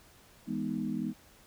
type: chord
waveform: sine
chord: E major seventh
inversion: none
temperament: equal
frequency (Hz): 164.81 / 207.7 / 246.9 / 311.1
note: E3 / G#3 / B3 / D#4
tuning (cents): 0 / 0 / 0 / 0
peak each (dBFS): -40 / -35 / -35 / -38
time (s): 0.46-1.14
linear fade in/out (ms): 50
effects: pink hiss -59 dBFS RMS until 1.46 s